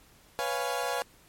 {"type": "chord", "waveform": "30% pulse", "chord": "C# dominant seventh", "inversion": "third", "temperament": "equal", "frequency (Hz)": [493.9, 554.4, 698.5, 830.6], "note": ["B4", "C#5", "E#5", "G#5"], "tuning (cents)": [0, 0, 0, 0], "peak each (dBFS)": -32, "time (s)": [0.39, 1.02], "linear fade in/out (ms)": 0, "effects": ["pink hiss -59 dBFS RMS until 1.28 s", "MP3 64 kbps"]}